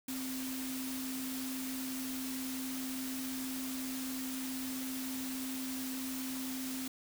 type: tone in noise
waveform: sine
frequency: 261 Hz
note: C4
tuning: 4 cents flat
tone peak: -38 dBFS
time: 0.08-6.88 s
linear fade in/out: 5 ms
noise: white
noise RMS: -43 dBFS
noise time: 0.08-6.88 s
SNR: +2 dB
effects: none